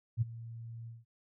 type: tone with ADSR envelope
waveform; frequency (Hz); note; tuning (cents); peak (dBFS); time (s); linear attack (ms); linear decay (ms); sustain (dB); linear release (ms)
sine; 115.3; A#2; -19; -24; 0.17-1.05; 45; 20; -18; 180
effects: none